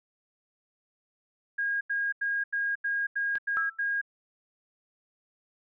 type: tone bursts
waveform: sine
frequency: 1630 Hz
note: G#6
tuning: 33 cents flat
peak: -26 dBFS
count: 8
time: 1.58-4.015 s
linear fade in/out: 10 ms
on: 230 ms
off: 85 ms
type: clicks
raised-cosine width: 0.3 ms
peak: -26 / -35 dBFS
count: 2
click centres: 3.355 / 3.373 s
type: tone with exponential decay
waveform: sine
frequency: 1327 Hz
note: E6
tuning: 11 cents sharp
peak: -25 dBFS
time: 3.57-3.82 s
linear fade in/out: 0 ms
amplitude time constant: 54 ms
effects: none